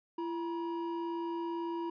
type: tone pair together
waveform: triangle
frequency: 338.2 / 956.6 Hz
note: E4 / A#5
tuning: +44 / +44 cents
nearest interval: octave + tritone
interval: 1800 cents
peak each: -33 / -38 dBFS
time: 0.18-1.9 s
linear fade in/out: 5 ms
effects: resampled to 11025 Hz